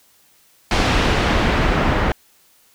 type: noise with low-pass filter sweep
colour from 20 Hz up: pink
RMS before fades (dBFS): -17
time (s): 0.71-2.12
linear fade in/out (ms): 2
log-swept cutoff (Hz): 4300 to 1800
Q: 0.78
effects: white hiss -55 dBFS RMS until 2.74 s